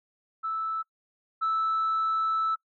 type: tone pair in turn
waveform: sine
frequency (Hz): 1314 / 1314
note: E6 / E6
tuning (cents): -6 / -6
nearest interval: unison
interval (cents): 0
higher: neither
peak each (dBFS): -27 / -22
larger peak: second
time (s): 0.43-0.83 / 1.41-2.56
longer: second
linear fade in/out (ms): 20
effects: noise-tail reverb RT60 0.1 s tail -24 dB re dry + tanh soft clip ceiling -21 dBFS